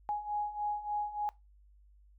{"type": "beating tone pair", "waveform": "sine", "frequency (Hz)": [830.6, 834], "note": ["G#5", "G#5"], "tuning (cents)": [0, 7], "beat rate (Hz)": 3.4, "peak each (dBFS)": [-38, -34], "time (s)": [0.09, 1.29], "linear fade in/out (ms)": 0, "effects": ["noise-tail reverb RT60 0.2 s tail -20 dB re dry", "added 50 Hz sine -58 dBFS peak until 2.18 s"]}